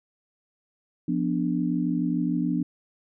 sine chord, B diminished, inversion second, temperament equal, 174.61 / 246.9 / 293.7 Hz, F3 / B3 / D4, 0 / 0 / 0 cents, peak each -27 dBFS, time 1.08-2.63 s, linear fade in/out 5 ms, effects none

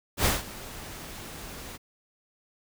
pink noise with ADSR envelope, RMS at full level -22 dBFS, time 0.17-1.78 s, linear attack 81 ms, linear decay 170 ms, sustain -19 dB, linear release 29 ms, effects none

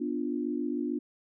sine chord, B diminished, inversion none, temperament equal, 246.9 / 293.7 / 349.2 Hz, B3 / D4 / F4, 0 / 0 / 0 cents, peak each -33 / -32 / -35 dBFS, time 0-0.99 s, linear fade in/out 10 ms, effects none

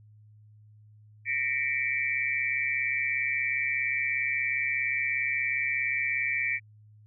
sine tone cluster, 1839 / 1964 / 2190 / 2327 Hz, A#6 / B6 / C#7 / D7, -24 / -10 / -22 / -17 cents, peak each -34 / -34 / -34 / -28 dBFS, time 1.25-6.6 s, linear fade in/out 50 ms, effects added 106 Hz sine -52 dBFS peak until 7.06 s

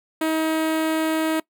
sawtooth tone with notch filter, 317.8 Hz, D#4, 37 cents sharp, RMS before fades -22 dBFS, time 0.21-1.4 s, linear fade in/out 5 ms, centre 5600 Hz, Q 1.3, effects noise-tail reverb RT60 0.1 s tail -22 dB re dry

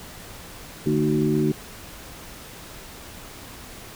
harmonic tone with a mistuned harmonic, 75 Hz, D2, 37 cents sharp, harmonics 2 / 3 / 4 / 5, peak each -24 / -24 / -24 / -24 dBFS, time 0.86-1.52 s, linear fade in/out 5 ms, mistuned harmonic 4, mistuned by +46 cents, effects pink hiss -41 dBFS RMS until 3.95 s

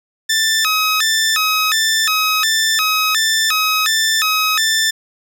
15% pulse tone with vibrato, 1500 Hz, F#6, 23 cents sharp, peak -7 dBFS, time 0.29-4.91 s, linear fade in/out 10 ms, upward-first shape square, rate 1.4 Hz, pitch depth 290 cents each way, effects none

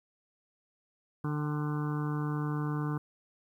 harmonic tone with a mistuned harmonic, 148.9 Hz, D3, 24 cents sharp, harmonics 1 / 2 / 3 / 5 / 6 / 7 / 8 / 9 / 10, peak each -31 / -36 / -43 / -49 / -49 / -44 / -45 / -50 / -48 dBFS, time 1.24-2.98 s, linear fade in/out 5 ms, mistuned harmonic 5, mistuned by +45 cents, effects 11-bit

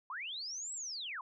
sine linear two-way sweep, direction up then down, 938 to 7902 to 938 Hz, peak -39 dBFS, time 0.1-1.21 s, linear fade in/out 2 ms, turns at 0.73 s, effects none

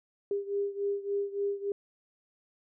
sine beating tone pair, 400.9 / 404.4 Hz, G4 / G#4, +39 / -46 cents, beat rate 3.5 Hz, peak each -31 / -34 dBFS, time 0.31-1.72 s, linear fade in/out 2 ms, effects none

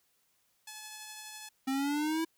5% pulse tone with tremolo, 858 Hz, A5, 44 cents flat, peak -31 dBFS, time 0.67-1.49 s, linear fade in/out 5 ms, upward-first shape triangle, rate 12 Hz, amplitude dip 25%
square exponential sweep, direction up, 263 to 329.6 Hz, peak -30 dBFS, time 1.67-2.25 s, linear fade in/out 10 ms
effects white hiss -73 dBFS RMS until 2.37 s

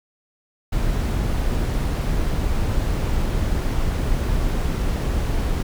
brown noise, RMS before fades -21 dBFS, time 0.72-5.63 s, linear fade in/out 10 ms, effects none

